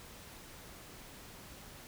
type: silence
effects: pink hiss -52 dBFS RMS until 1.87 s